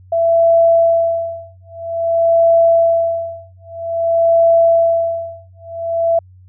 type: tone with tremolo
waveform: sine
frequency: 668 Hz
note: E5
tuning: 23 cents sharp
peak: -7 dBFS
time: 0.12-6.19 s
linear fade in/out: 5 ms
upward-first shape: sine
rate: 0.51 Hz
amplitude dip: 100%
effects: added 92 Hz sine -40 dBFS peak until 6.48 s